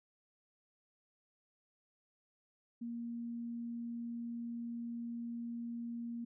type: tone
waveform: sine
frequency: 234.9 Hz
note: A#3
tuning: 13 cents sharp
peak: -39 dBFS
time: 2.81-6.25 s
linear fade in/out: 10 ms
effects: none